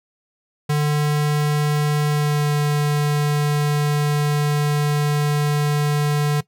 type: tone with pitch glide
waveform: square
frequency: 148.6 to 147.4 Hz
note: D3 to D3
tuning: +21 to +7 cents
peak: -17 dBFS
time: 0.69-6.41 s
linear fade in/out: 10 ms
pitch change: -14 cents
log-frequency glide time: 2.08-2.51 s
effects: noise-tail reverb RT60 0.1 s tail -18 dB re dry